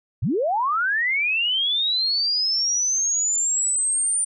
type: linear sweep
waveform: sine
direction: up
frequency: 79.7 to 9180 Hz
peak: -19 dBFS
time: 0.22-4.25 s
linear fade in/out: 10 ms
effects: none